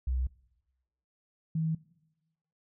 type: tone pair in turn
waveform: sine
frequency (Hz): 63.6 / 160.26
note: C2 / E3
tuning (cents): -48 / -49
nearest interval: octave + major third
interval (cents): 1599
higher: second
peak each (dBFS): -27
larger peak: neither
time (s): 0.07-0.27 / 1.55-1.75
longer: neither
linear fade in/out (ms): 5
effects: noise-tail reverb RT60 1.0 s tail -21 dB re dry